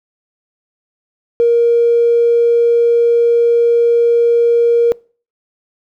triangle tone with tanh clipping, 470 Hz, A#4, 14 cents sharp, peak -7 dBFS, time 1.4-4.92 s, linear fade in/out 0 ms, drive 2 dB, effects noise-tail reverb RT60 0.4 s tail -25 dB re dry

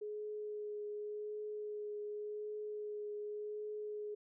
sine tone with vibrato, 420 Hz, G#4, 19 cents sharp, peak -40 dBFS, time 0.01-4.15 s, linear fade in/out 10 ms, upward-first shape triangle, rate 0.88 Hz, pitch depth 14 cents each way, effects none

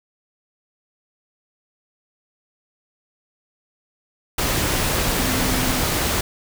sine tone in noise, 255.4 Hz, C4, 42 cents flat, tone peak -26 dBFS, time 5.19-5.83 s, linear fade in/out 5 ms, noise pink, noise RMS -21 dBFS, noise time 4.38-6.21 s, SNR -8 dB, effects none

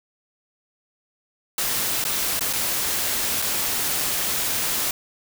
white noise with dropouts, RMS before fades -24 dBFS, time 1.58-4.91 s, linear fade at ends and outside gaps 2 ms, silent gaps 2.041-2.05 / 2.394-2.408 / 2.529-2.534 / 3.419-3.422 s, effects none

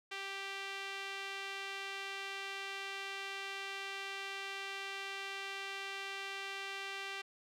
sawtooth tone with band-pass filter, 392 Hz, G4, in tune, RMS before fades -43 dBFS, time 0.11-7.22 s, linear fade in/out 10 ms, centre 2600 Hz, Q 1.4, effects none

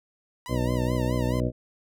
sawtooth tone with vibrato, 960 Hz, B5, 49 cents flat, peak -33 dBFS, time 0.46-1.4 s, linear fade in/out 0 ms, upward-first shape sine, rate 4.7 Hz, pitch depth 130 cents each way
harmonic tone, 61.74 Hz, B1, in tune, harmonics 1 / 2 / 3 / 4 / 5 / 6 / 8 / 9 / 10, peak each -30 / -27 / -35 / -30 / -33 / -36 / -33 / -37 / -35 dBFS, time 0.48-1.52 s, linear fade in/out 50 ms
effects none

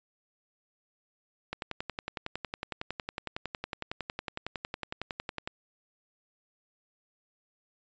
click train, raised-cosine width 0.3 ms, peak -18 dBFS, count 44, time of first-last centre 1.53-5.475 s, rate 10.9 Hz, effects resampled to 16000 Hz

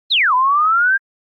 sine exponential two-way sweep, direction down then up, 4337 to 987.8 to 1618 Hz, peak -11 dBFS, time 0.1-0.98 s, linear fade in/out 20 ms, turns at 0.34 s, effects Opus 24 kbps

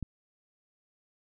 click, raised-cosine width 5 ms, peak -23 dBFS, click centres 0.027 s, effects none

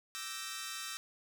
10% pulse chord, E half-diminished seventh, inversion third, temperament equal with one note detuned, 1174.7 / 1318.5 / 1558.1 / 1864.7 Hz, D6 / E6 / G6 / Bb6, 0 / 0 / -11 / 0 cents, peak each -40 / -36 / -38 / -36 dBFS, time 0.15-0.97 s, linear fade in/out 0 ms, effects none

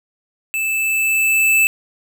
square tone with level ramp, 2632 Hz, E7, 3 cents flat, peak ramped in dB -19 to -11 dBFS, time 0.54-1.67 s, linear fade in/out 0 ms, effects none

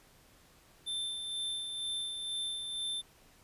square tone with tremolo, 3557 Hz, A7, 18 cents sharp, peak -34 dBFS, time 0.86-3.02 s, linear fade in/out 20 ms, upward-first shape sine, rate 2.1 Hz, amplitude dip 40%, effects pink hiss -62 dBFS RMS until 3.43 s + resampled to 32000 Hz

